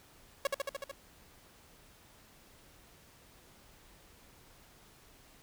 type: tone with echo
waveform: sawtooth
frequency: 554.4 Hz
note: C#5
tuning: in tune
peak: -24 dBFS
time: 0.45-0.47 s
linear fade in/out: 2 ms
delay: 74 ms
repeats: 6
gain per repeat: -2 dB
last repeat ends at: 0.914 s
effects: pink hiss -60 dBFS RMS until 5.42 s